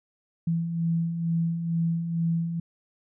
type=beating tone pair; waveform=sine; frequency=164.81 / 167.01 Hz; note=E3 / E3; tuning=0 / +23 cents; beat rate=2.2 Hz; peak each=-33 / -24 dBFS; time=0.47-2.6 s; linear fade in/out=5 ms; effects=none